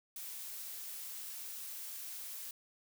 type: noise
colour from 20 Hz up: blue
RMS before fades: -45 dBFS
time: 0.16-2.51 s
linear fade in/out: 2 ms
effects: none